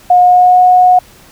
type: tone with pitch glide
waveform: sine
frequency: 719 to 728.6 Hz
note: F#5 to F#5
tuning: -50 to -27 cents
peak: -3 dBFS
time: 0.1-0.99 s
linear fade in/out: 5 ms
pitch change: +23 cents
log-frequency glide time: 0.23-0.6 s
effects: pink hiss -41 dBFS RMS until 1.31 s